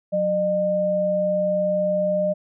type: tone pair together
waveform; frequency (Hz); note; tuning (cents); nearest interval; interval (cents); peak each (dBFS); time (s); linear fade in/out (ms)
sine; 183.51 / 607; F#3 / D#5; -14 / -43; octave + major sixth; 2071; -27 / -19; 0.12-2.34; 20
effects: none